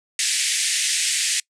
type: band-pass noise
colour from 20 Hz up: white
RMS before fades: -22 dBFS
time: 0.19-1.4 s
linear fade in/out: 2 ms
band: 1800 to 9500 Hz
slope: 48 dB/octave
effects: noise-tail reverb RT60 0.1 s tail -25 dB re dry